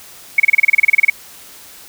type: tone bursts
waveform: sine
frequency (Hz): 2217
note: C#7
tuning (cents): 0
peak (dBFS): -5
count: 15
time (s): 0.38-1.1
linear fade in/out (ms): 5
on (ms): 20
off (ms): 30
effects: white hiss -39 dBFS RMS until 1.88 s